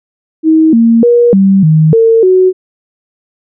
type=tone with pitch steps; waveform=sine; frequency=317.7 / 229.9 / 477.8 / 194.1 / 156.7 / 453.2 / 371.5 Hz; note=D#4 / A#3 / A#4 / G3 / D#3 / A#4 / F#4; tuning=+36 / -24 / +43 / -17 / +13 / -49 / +7 cents; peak=-3 dBFS; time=0.43-2.53 s; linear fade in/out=50 ms; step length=300 ms; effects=none